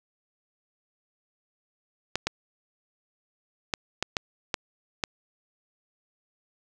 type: clicks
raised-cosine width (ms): 0.2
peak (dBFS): -8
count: 7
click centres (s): 2.156 / 2.27 / 3.738 / 4.026 / 4.168 / 4.542 / 5.038
effects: none